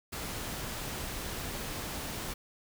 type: noise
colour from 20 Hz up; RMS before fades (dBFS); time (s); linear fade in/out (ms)
pink; -38; 0.12-2.34; 10
effects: none